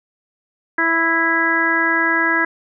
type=harmonic tone; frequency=330 Hz; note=E4; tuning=2 cents sharp; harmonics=1 / 2 / 3 / 4 / 5 / 6; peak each=-23 / -29 / -23 / -24 / -17 / -21 dBFS; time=0.78-2.45 s; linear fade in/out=5 ms; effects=none